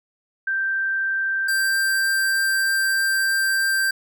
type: tone pair in turn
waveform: sine / square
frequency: 1568 / 1574.2 Hz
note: G6 / G6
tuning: 0 / +7 cents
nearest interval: unison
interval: 7 cents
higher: second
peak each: -20 / -19 dBFS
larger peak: second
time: 0.47-1.48 / 1.48-3.91 s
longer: second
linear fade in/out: 5 ms
effects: none